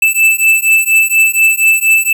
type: beating tone pair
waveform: square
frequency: 2637 / 2641.2 Hz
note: E7 / E7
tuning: 0 / +3 cents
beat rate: 4.2 Hz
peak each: -11 dBFS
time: 0.02-2.13 s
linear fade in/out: 5 ms
effects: none